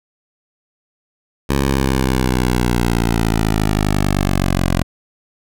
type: linear sweep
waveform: 10% pulse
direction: down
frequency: 69.3 to 43.65 Hz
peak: -6 dBFS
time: 1.49-4.83 s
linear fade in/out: 10 ms
effects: none